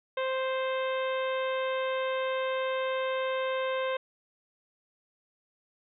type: harmonic tone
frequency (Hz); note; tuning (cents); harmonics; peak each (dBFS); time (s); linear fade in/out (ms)
523.3; C5; 0; 1 / 2 / 3 / 4 / 5 / 6 / 7; -29 / -35 / -39 / -41 / -43 / -45 / -46; 0.17-3.97; 5
effects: none